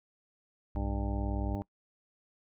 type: tone with pitch glide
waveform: sine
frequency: 61.3 to 60.77 Hz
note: B1 to B1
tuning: -12 to -27 cents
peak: -32 dBFS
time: 0.75-1.55 s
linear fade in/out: 0 ms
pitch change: -15 cents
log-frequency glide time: 0.96-1.24 s
type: harmonic tone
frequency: 100 Hz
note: G2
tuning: 35 cents sharp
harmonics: 1 / 2 / 3 / 4 / 5 / 6 / 7 / 8 / 9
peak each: -38 / -39 / -39 / -47 / -52 / -44 / -54 / -44 / -50 dBFS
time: 0.76-1.62 s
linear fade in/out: 0 ms
effects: noise-tail reverb RT60 0.1 s tail -23 dB re dry